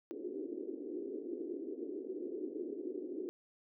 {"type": "band-pass noise", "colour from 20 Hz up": "white", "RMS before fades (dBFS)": -42, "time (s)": [0.11, 3.29], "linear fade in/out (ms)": 0, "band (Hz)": [290, 400], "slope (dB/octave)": 48, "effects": []}